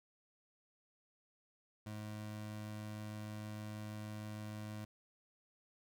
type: tone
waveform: 25% pulse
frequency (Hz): 106.4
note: G#2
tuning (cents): +42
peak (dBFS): -40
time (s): 1.86-4.85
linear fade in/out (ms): 5
effects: none